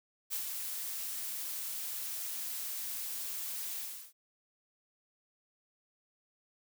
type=noise with ADSR envelope; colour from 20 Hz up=blue; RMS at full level=-35 dBFS; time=0.3-4.13 s; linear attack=33 ms; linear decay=91 ms; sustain=-4 dB; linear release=350 ms; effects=none